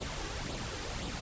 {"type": "noise with flanger", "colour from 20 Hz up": "pink", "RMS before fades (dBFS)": -38, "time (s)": [0, 1.21], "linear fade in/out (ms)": 20, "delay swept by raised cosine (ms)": [0.24, 2.54], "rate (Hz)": 1.9, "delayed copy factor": 0.5, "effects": ["resampled to 16000 Hz"]}